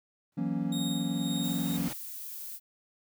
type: noise with exponential growth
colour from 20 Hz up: pink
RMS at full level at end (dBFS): -39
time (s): 0.32-1.93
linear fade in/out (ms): 2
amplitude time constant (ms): 350
type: chord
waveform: triangle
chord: F# dominant seventh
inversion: third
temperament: equal with one note detuned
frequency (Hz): 164.81 / 185 / 234.6 / 277.2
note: E3 / F#3 / A#3 / C#4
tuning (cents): 0 / 0 / +11 / 0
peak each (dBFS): -32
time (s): 0.37-1.89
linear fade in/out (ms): 10
type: tone with tremolo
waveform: sawtooth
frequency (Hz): 3722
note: A#7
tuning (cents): -3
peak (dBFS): -32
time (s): 0.72-1.77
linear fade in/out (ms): 5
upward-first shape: sine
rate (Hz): 1.9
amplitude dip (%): 55
type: noise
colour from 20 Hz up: violet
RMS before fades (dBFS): -41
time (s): 1.41-2.6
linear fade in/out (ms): 50
effects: high-pass 80 Hz 12 dB/octave